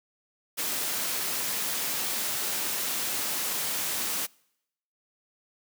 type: noise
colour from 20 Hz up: white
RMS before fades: -30 dBFS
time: 0.57-4.27 s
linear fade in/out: 20 ms
effects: noise-tail reverb RT60 0.8 s tail -26 dB re dry + high-pass 150 Hz 12 dB/octave